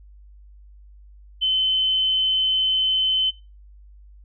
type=tone; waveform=sine; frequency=3057 Hz; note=G7; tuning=44 cents flat; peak=-18 dBFS; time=1.41-3.31 s; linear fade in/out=20 ms; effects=noise-tail reverb RT60 0.3 s tail -20 dB re dry + added 50 Hz sine -44 dBFS peak until 4.24 s